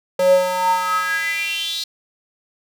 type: tone with high-pass filter sweep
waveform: square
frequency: 182.4 Hz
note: F#3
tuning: 24 cents flat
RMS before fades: -19 dBFS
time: 0.19-1.84 s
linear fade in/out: 5 ms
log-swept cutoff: 460 to 4200 Hz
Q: 7.7
effects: none